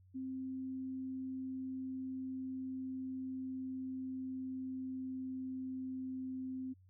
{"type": "tone with pitch glide", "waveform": "sine", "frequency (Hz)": [261.6, 259.6], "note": ["C4", "C4"], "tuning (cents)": [0, -13], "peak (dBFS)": -39, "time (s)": [0.14, 6.74], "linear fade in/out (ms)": 20, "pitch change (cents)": -13, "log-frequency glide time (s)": [0.73, 6.26], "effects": ["added 93 Hz sine -61 dBFS peak until 6.89 s"]}